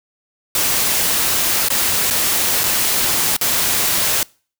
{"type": "noise with dropouts", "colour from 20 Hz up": "white", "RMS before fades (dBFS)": -17, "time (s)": [0.55, 4.23], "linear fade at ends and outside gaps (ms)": 1, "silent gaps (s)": [[1.685, 1.702], [2.102, 2.108], [2.635, 2.639], [3.366, 3.412]], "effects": ["noise-tail reverb RT60 0.4 s tail -25 dB re dry"]}